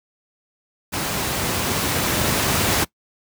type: noise with level ramp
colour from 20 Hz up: pink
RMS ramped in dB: -24 to -18 dBFS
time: 0.92-2.85 s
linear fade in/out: 20 ms
effects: noise-tail reverb RT60 0.1 s tail -22 dB re dry + high-pass 80 Hz 12 dB/octave